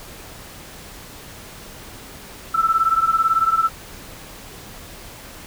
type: beating tone pair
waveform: sine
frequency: 1318.5 / 1336.5 Hz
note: E6 / E6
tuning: 0 / +23 cents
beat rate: 18 Hz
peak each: -17 / -19 dBFS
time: 2.54-3.69 s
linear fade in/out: 10 ms
effects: pink hiss -39 dBFS RMS until 5.46 s